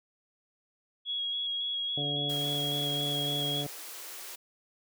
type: tone with vibrato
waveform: sine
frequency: 3322 Hz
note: G#7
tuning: in tune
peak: -30 dBFS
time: 1.05-3.65 s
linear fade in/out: 50 ms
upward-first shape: square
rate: 3.6 Hz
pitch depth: 13 cents each way
type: harmonic tone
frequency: 144.1 Hz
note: D3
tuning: 33 cents flat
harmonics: 1 / 2 / 3 / 4 / 5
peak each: -36 / -39 / -41 / -42 / -43 dBFS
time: 1.97-3.67 s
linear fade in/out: 5 ms
type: high-pass noise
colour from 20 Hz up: white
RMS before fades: -43 dBFS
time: 2.29-4.36 s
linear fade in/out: 10 ms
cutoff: 300 Hz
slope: 96 dB/octave
effects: none